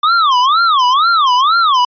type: tone with vibrato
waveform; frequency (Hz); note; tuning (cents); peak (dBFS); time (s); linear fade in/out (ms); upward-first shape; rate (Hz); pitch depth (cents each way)
square; 1168; D6; -10; -9; 0.03-1.85; 5; sine; 2.1; 300
effects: resampled to 11025 Hz

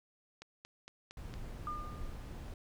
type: click train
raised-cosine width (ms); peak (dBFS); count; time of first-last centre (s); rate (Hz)
0.2; -31; 5; 0.42-1.34; 4.35
type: noise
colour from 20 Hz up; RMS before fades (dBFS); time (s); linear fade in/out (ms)
brown; -44; 1.17-2.54; 2
type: tone with exponential decay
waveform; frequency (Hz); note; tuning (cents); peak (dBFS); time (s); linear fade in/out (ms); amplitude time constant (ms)
sine; 1208; D6; +48; -35; 1.67-2.32; 1; 140
effects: none

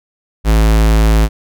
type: tone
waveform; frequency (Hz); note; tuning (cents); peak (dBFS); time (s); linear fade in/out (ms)
square; 54.3; A1; -22; -8; 0.44-1.29; 50
effects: none

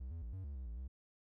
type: tone with pitch steps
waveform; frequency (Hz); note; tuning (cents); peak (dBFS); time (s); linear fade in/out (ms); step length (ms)
triangle; 63.7 / 82.7 / 57.7 / 94.4 / 70.8 / 64.4 / 56.4 / 64.6; C2 / E2 / A#1 / F#2 / C#2 / C2 / A1 / C2; -46 / +6 / -17 / +35 / +37 / -27 / +44 / -21; -40; 0-0.88; 10; 110
effects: none

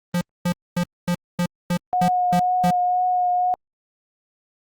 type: tone bursts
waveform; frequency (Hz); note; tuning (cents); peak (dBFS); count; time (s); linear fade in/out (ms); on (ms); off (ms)
square; 175.7; F3; +11; -19; 9; 0.14-2.708; 5; 72; 240
type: tone with vibrato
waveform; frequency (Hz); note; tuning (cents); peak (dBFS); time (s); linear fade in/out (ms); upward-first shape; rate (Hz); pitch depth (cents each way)
sine; 724; F#5; -38; -17; 1.93-3.54; 0; triangle; 2; 19
effects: Opus 24 kbps

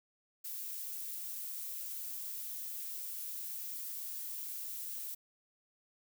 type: noise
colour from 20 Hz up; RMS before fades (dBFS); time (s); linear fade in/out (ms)
violet; -42; 0.44-5.15; 10
effects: none

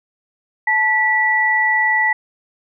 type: tone pair together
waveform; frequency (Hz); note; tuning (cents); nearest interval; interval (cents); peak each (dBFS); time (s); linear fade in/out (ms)
sine; 871.3 / 1956; A5 / B6; -17 / -17; octave + major second; 1400; -19 / -14; 0.67-2.13; 5
effects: none

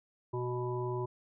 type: harmonic tone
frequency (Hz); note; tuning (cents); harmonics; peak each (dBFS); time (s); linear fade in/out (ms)
123.47; B2; 0; 1 / 3 / 5 / 7 / 8; -36 / -35 / -47 / -47 / -41; 0.33-1.06; 10
effects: none

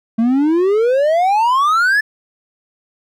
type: exponential sweep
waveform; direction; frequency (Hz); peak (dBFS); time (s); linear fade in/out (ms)
triangle; up; 220.7 to 1760; -9; 0.18-2.01; 10
effects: none

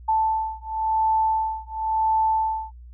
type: beating tone pair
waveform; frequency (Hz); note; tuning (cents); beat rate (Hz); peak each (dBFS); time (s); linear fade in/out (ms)
sine; 880 / 880.95; A5 / A5; 0 / +2; 0.95; -23; 0.08-2.72; 10
effects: added 60 Hz sine -40 dBFS peak until 2.93 s

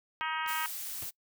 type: harmonic tone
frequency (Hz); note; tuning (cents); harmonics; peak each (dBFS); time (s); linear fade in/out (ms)
316.1; D#4; +27; 3 / 4 / 5 / 6 / 7 / 8 / 9 / 10; -35 / -37 / -39 / -41 / -42 / -43 / -44 / -45; 0.21-0.66; 0
type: clicks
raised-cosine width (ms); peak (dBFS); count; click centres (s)
0.2; -29 / -33; 2; 0.463 / 0.512
type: noise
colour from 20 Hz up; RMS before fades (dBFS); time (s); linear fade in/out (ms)
blue; -39; 0.47-1.11; 20
type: noise with exponential decay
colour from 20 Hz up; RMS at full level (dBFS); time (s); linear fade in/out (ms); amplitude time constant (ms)
pink; -40; 1.02-1.1; 2; 17
effects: noise-tail reverb RT60 0.1 s tail -23 dB re dry

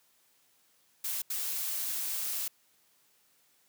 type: noise bursts at uneven times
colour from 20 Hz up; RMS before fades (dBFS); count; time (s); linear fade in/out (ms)
blue; -34; 2; 1.04-1.22 / 1.3-2.48; 5
effects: white hiss -68 dBFS RMS until 3.68 s + high-pass 100 Hz 12 dB/octave

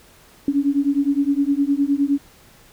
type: beating tone pair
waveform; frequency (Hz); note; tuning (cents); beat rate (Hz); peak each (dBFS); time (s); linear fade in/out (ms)
sine; 277.2 / 286.9; C#4 / D4; 0 / -40; 9.7; -19 / -19; 0.48-2.18; 2
effects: pink hiss -50 dBFS RMS until 2.72 s

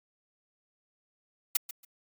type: noise with echo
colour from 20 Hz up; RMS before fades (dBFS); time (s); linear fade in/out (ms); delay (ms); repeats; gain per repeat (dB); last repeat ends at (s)
blue; -23; 1.55-1.57; 5; 140; 2; -15; 1.85
effects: Opus 48 kbps

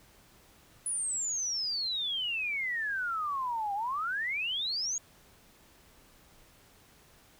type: exponential two-way sweep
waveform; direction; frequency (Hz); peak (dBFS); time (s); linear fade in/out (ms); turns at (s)
sine; down then up; 10090 to 784 to 6800; -30; 0.86-4.98; 2; 3.74
effects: pink hiss -60 dBFS RMS until 7.39 s

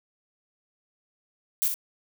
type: noise with echo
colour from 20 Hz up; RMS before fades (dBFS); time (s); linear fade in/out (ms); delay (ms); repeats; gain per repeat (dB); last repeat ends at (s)
violet; -24; 1.62-1.68; 0; 61; 1; -6; 1.741
effects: none

